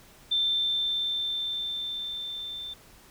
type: tone with level ramp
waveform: sine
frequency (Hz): 3561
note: A7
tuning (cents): +20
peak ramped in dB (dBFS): -22 to -35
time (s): 0.31-2.74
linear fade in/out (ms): 10
effects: pink hiss -54 dBFS RMS until 3.1 s